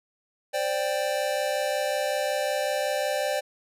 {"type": "chord", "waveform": "square", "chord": "C suspended second", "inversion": "none", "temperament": "just", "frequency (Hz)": [523.3, 588.7, 784.9], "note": ["C5", "D5", "G5"], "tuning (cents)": [0, 4, 2], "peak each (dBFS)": [-31, -28, -32], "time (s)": [0.53, 3.41], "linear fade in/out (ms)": 20, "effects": ["resampled to 32000 Hz"]}